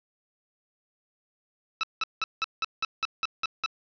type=tone bursts; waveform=15% pulse; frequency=1309 Hz; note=E6; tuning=13 cents flat; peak=-18 dBFS; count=10; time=1.81-3.66 s; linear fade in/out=0 ms; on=23 ms; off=180 ms; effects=resampled to 11025 Hz + 8-bit